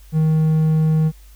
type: tone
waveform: triangle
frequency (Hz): 157.3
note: D#3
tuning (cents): +19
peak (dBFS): -11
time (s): 0.12-1.12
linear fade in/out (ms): 50
effects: added 50 Hz sine -41 dBFS peak until 1.35 s + white hiss -53 dBFS RMS until 1.35 s